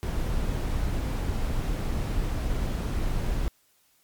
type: noise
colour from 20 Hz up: brown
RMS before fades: -27 dBFS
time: 0.03-3.48 s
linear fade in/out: 0 ms
effects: white hiss -65 dBFS RMS until 4.03 s + MP3 96 kbps